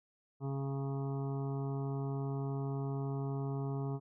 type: harmonic tone with a mistuned harmonic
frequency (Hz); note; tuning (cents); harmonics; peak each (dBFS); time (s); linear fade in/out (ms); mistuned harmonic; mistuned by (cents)
137.5; C#3; -14; 1 / 2 / 3 / 5 / 6 / 7 / 8 / 9; -35 / -43 / -43 / -50 / -53 / -54 / -55 / -57; 0.4-4; 50; 7; -20
effects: none